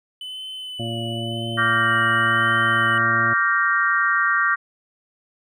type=tone with vibrato; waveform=triangle; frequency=3000 Hz; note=F#7; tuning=23 cents sharp; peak=-29 dBFS; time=0.21-2.98 s; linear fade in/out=2 ms; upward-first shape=sine; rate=0.94 Hz; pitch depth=29 cents each way
type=harmonic tone; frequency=115.5 Hz; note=A#2; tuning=16 cents flat; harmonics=1 / 2 / 3 / 5 / 6; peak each=-28 / -31 / -33 / -35 / -36 dBFS; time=0.79-3.34 s; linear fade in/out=10 ms
type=chord; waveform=sine; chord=G minor seventh; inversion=second; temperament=equal with one note detuned; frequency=1159.2 / 1396.9 / 1568 / 1864.7 Hz; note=D6 / F6 / G6 / Bb6; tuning=-23 / 0 / 0 / 0 cents; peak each=-22 dBFS; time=1.57-4.56 s; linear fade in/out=20 ms
effects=none